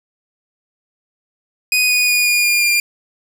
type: tone with pitch steps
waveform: sawtooth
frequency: 2489 / 2470 / 2452 / 2434 / 2415 / 2397 Hz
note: D#7 / D#7 / D#7 / D#7 / D7 / D7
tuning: 0 / -13 / -26 / -39 / +48 / +35 cents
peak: -9 dBFS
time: 1.72-2.8 s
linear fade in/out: 2 ms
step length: 180 ms
effects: none